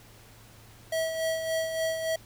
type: tone with tremolo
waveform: square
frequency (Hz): 647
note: E5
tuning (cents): -32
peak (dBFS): -26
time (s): 0.92-2.16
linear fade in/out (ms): 5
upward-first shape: sine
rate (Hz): 3.5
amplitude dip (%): 50
effects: added 111 Hz sine -55 dBFS peak until 2.25 s + pink hiss -54 dBFS RMS until 2.25 s